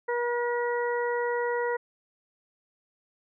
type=harmonic tone; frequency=480 Hz; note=B4; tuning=49 cents flat; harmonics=1 / 2 / 3 / 4; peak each=-27 / -32 / -37 / -35 dBFS; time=0.08-1.77 s; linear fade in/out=10 ms; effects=none